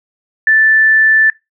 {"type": "tone", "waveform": "sine", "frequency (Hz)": 1760, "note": "A6", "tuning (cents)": 0, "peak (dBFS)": -6, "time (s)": [0.47, 1.3], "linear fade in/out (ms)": 2, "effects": ["noise-tail reverb RT60 0.2 s tail -22 dB re dry"]}